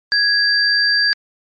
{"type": "tone pair together", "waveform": "sine", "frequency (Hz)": [1659, 4699], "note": ["G#6", "D8"], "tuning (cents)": [-2, 0], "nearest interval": "octave + tritone", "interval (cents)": 1802, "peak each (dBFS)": -15, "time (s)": [0.12, 1.13], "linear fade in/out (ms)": 0, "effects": ["MP3 32 kbps"]}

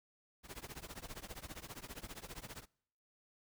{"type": "noise with tremolo", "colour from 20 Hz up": "pink", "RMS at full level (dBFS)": -45, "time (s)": [0.43, 2.66], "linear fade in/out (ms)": 50, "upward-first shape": "triangle", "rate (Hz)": 15, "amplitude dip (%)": 100, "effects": ["noise-tail reverb RT60 0.7 s tail -26 dB re dry"]}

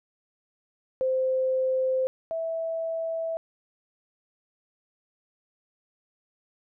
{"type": "tone pair in turn", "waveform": "sine", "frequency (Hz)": [520, 655.2], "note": ["C5", "E5"], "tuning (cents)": [-11, -11], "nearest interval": "major third", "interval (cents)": 400, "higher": "second", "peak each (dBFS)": [-22, -27], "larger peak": "first", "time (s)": [[1.01, 2.07], [2.31, 3.37]], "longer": "neither", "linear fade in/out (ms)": 0, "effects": []}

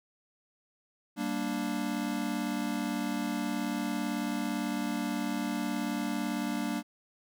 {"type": "chord", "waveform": "square", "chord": "G minor", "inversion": "none", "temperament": "equal with one note detuned", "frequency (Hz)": [196, 234.2, 293.7], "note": ["G3", "Bb3", "D4"], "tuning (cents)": [0, 8, 0], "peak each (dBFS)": [-37, -35, -35], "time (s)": [1.16, 6.83], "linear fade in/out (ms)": 50, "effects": []}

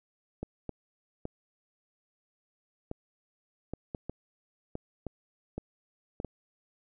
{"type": "clicks", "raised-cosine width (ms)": 2, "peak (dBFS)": -22, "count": 12, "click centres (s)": [0.43, 0.693, 1.254, 2.914, 3.736, 3.948, 4.096, 4.754, 5.067, 5.58, 6.201, 6.247], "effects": []}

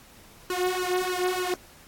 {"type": "tone with flanger", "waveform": "sawtooth", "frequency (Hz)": 364.6, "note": "F#4", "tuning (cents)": -25, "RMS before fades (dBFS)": -27, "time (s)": [0.5, 1.54], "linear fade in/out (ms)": 2, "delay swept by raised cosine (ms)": [0.69, 2.69], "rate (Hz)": 3.3, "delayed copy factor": 0.85, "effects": ["pink hiss -52 dBFS RMS until 1.87 s", "AAC 64 kbps"]}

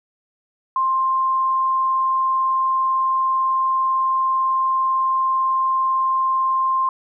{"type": "tone", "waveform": "sine", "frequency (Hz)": 1053, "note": "C6", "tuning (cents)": 11, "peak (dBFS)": -16, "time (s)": [0.76, 6.89], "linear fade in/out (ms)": 2, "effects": []}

